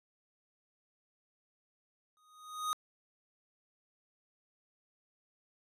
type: tone with exponential growth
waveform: square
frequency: 1244.5 Hz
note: D#6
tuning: in tune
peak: -30 dBFS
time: 2.17-2.73 s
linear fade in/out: 0 ms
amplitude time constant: 120 ms
effects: resampled to 32000 Hz